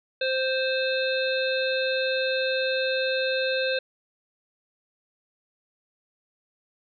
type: harmonic tone with a mistuned harmonic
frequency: 523.3 Hz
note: C5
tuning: in tune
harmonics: 1 / 3 / 5 / 7 / 8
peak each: -25 / -30 / -32 / -33 / -34 dBFS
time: 0.21-3.79 s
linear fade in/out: 5 ms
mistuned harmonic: 8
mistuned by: -30 cents
effects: none